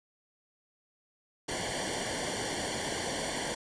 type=noise with comb filter; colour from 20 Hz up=pink; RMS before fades=-34 dBFS; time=1.48-3.55 s; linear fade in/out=10 ms; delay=0.78 ms; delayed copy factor=-0.85; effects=resampled to 22050 Hz